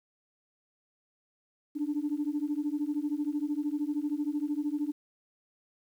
sine beating tone pair, 288.6 / 301.6 Hz, D4 / D4, -30 / +46 cents, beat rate 13 Hz, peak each -31 dBFS, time 1.75-4.92 s, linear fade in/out 20 ms, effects tanh soft clip ceiling -22 dBFS + 10-bit

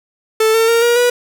45% pulse tone with pitch steps, 440 / 451.3 / 462.9 / 474.9 / 487.1 Hz, A4 / A4 / A#4 / A#4 / B4, 0 / +44 / -12 / +32 / -24 cents, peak -10 dBFS, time 0.4-1.1 s, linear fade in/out 5 ms, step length 140 ms, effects none

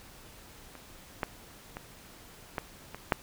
clicks, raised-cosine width 0.5 ms, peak -30 / -14 / -23 / -16 / -24 / -8 dBFS, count 6, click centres 0.753 / 1.232 / 1.769 / 2.582 / 2.946 / 3.122 s, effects pink hiss -52 dBFS RMS until 3.22 s

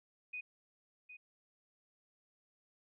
sine tone with echo, 2489 Hz, D#7, in tune, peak -40 dBFS, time 0.33-0.41 s, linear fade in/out 10 ms, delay 760 ms, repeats 1, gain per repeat -10 dB, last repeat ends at 1.17 s, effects none

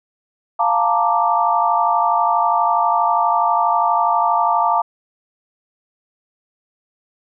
sine chord, Bb major seventh, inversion second, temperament equal, 698.5 / 880 / 932.3 / 1174.7 Hz, F5 / A5 / Bb5 / D6, 0 / 0 / 0 / 0 cents, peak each -19 dBFS, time 0.59-4.82 s, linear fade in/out 10 ms, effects none

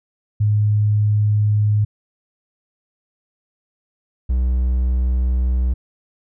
sine / triangle tone pair in turn, 105.1 / 62.49 Hz, G#2 / B1, +21 / +21 cents, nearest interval major sixth, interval 900 cents, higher first, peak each -13 dBFS, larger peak neither, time 0.4-1.85 / 4.29-5.74 s, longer neither, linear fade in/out 10 ms, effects none

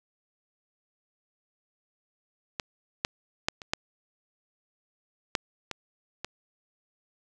clicks, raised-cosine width 0.2 ms, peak -13 / -8 / -7 / -24 / -8 / -7 / -16 / -16 dBFS, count 8, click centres 2.598 / 3.049 / 3.485 / 3.618 / 3.735 / 5.352 / 5.713 / 6.246 s, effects none

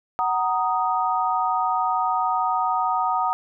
sine chord, D# minor, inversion first, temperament just, 746.7 / 933.4 / 1244.5 Hz, F#5 / A#5 / D#6, +16 / +2 / 0 cents, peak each -24 dBFS, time 0.19-3.33 s, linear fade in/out 0 ms, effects none

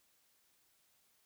silence, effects white hiss -73 dBFS RMS until 1.25 s

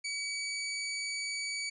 20% pulse tone, 2276 Hz, C#7, 45 cents sharp, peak -29 dBFS, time 0.04-1.7 s, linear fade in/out 10 ms, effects resampled to 24000 Hz

